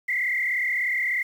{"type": "tone with frequency modulation", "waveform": "sine", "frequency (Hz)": 2043, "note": "C7", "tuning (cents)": -42, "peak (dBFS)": -22, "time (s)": [0.08, 1.23], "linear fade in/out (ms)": 10, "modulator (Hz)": 36.7, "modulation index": 2.7, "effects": ["8-bit"]}